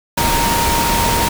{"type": "tone in noise", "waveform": "sine", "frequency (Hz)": 931, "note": "A#5", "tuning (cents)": -2, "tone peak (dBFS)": -17, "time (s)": [0.17, 1.29], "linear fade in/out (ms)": 10, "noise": "pink", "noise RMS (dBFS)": -17, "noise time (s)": [0.17, 1.29], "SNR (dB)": -3, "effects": []}